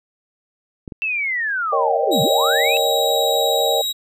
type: clicks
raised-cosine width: 3 ms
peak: -19 dBFS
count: 2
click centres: 0.878 / 0.922 s
type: linear two-way sweep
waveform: sine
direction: down then up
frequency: 2691 to 118 to 2691 Hz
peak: -19 dBFS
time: 1.02-2.77 s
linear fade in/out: 0 ms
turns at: 2.22 s
type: chord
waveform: sine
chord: Eb dominant seventh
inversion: second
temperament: equal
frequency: 466.2 / 554.4 / 622.3 / 784 Hz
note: Bb4 / Db5 / Eb5 / G5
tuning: 0 / 0 / 0 / 0 cents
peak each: -22 dBFS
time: 1.72-3.82 s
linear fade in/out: 10 ms
type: tone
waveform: 40% pulse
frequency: 3829 Hz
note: A#7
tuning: 46 cents sharp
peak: -19 dBFS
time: 2.11-3.93 s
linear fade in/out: 20 ms
effects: none